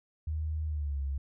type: tone with pitch glide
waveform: sine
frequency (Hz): 77.78 to 68.89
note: D#2 to C#2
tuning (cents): 0 to -10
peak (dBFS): -30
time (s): 0.27-1.18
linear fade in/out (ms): 5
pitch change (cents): -210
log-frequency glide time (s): 0.66-1
effects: none